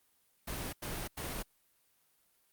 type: noise bursts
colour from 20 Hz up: pink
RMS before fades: -39 dBFS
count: 3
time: 0.47-1.428 s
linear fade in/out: 10 ms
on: 260 ms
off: 89 ms
effects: white hiss -72 dBFS RMS until 2.52 s + Opus 32 kbps